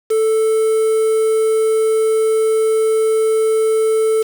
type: tone with quantisation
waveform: triangle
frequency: 440 Hz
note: A4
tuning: in tune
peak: -10 dBFS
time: 0.1-4.23 s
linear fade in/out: 10 ms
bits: 5
effects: none